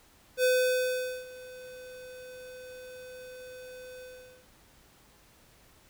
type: tone with ADSR envelope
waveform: square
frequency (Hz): 506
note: B4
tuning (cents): +42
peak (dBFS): -22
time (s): 0.37-4.48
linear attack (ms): 67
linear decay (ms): 810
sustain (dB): -22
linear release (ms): 460
effects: pink hiss -60 dBFS RMS until 5.89 s